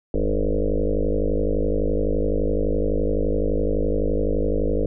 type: tone with frequency modulation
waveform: sine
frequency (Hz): 233.1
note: A#3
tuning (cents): 0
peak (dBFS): -19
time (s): 0.14-4.86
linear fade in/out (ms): 2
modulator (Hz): 51.8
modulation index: 5.9
effects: none